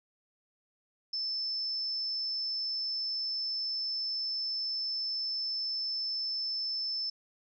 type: tone with amplitude modulation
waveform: sine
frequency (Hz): 5274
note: E8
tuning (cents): 0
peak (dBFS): -30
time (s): 1.13-7.1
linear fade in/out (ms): 5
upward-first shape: sine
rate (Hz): 204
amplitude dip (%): 25
effects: none